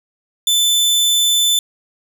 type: tone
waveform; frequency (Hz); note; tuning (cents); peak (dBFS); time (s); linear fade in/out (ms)
sawtooth; 3520; A7; 0; -9; 0.47-1.59; 2
effects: none